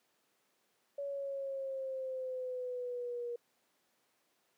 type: exponential sweep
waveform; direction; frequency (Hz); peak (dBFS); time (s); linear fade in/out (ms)
sine; down; 565 to 475.4; -36; 0.98-3.36; 5
effects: pink hiss -75 dBFS RMS until 4.57 s + high-pass 300 Hz 12 dB/octave